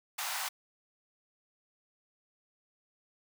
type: high-pass noise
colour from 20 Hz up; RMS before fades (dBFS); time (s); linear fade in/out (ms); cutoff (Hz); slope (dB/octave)
pink; -36; 0.18-0.49; 10; 720; 48
effects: none